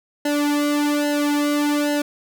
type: tone with flanger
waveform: sawtooth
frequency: 292.6 Hz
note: D4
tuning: 6 cents flat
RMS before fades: -20 dBFS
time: 0.25-2.02 s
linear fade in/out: 5 ms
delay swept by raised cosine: 0.85 to 2.25 ms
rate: 1.2 Hz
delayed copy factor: -0.9
effects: none